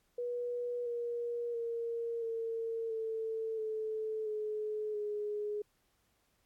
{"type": "tone with pitch steps", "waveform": "sine", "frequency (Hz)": [485.2, 474.9, 464.9, 455.1, 445.4, 436, 426.8, 417.8], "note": ["B4", "A#4", "A#4", "A#4", "A4", "A4", "G#4", "G#4"], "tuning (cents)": [-31, 32, -5, -42, 21, -16, 47, 10], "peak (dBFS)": -34, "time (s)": [0.18, 5.62], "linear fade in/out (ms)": 5, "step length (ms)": 680, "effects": ["pink hiss -75 dBFS RMS until 6.45 s", "AAC 64 kbps"]}